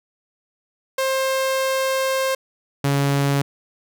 sawtooth tone pair in turn, 530 / 140.38 Hz, C5 / C#3, +22 / +22 cents, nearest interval octave + major seventh, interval 2300 cents, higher first, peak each -15 / -13 dBFS, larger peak second, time 0.98-2.35 / 2.84-3.42 s, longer first, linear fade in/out 5 ms, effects none

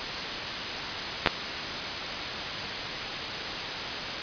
clicks, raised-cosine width 0.3 ms, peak -3 dBFS, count 2, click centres 1.261 / 1.273 s, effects white hiss -31 dBFS RMS until 4.22 s + resampled to 11025 Hz

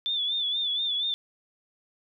sine tone with vibrato, 3506 Hz, A7, 7 cents flat, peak -25 dBFS, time 0.06-1.14 s, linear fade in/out 0 ms, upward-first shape sine, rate 4.2 Hz, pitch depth 70 cents each way, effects none

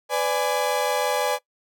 35% pulse chord, G# diminished, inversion first, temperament equal with one note detuned, 501.4 / 587.3 / 830.6 Hz, B4 / D5 / G#5, +26 / 0 / 0 cents, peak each -24 dBFS, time 0.09-1.39 s, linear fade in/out 50 ms, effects noise-tail reverb RT60 0.1 s tail -20 dB re dry

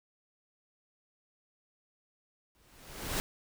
pink noise with exponential growth, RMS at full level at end -30 dBFS, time 2.55-3.2 s, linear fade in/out 0 ms, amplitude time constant 140 ms, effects none

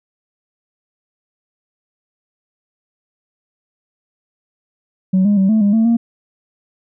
sine tone with pitch steps, 187.7 / 205.3 / 192.1 / 218.8 / 202.7 / 223.8 / 232.5 Hz, F#3 / G#3 / G3 / A3 / G#3 / A3 / A#3, +25 / -20 / -35 / -9 / -42 / +30 / -4 cents, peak -8 dBFS, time 5.13-5.97 s, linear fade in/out 10 ms, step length 120 ms, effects tanh soft clip ceiling -8 dBFS

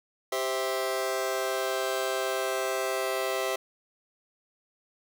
sawtooth chord, C major, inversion second, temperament just, 392.4 / 523.3 / 654.1 Hz, G4 / C5 / E5, +2 / 0 / -14 cents, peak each -28 dBFS, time 0.32-3.56 s, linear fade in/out 5 ms, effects none

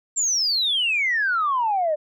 sine exponential sweep, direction down, 7500 to 587.3 Hz, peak -18 dBFS, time 0.16-1.96 s, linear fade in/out 20 ms, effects tanh soft clip ceiling -14 dBFS

